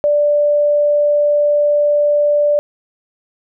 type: tone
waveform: sine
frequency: 587.3 Hz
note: D5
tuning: in tune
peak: -10 dBFS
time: 0.04-2.59 s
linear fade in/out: 0 ms
effects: none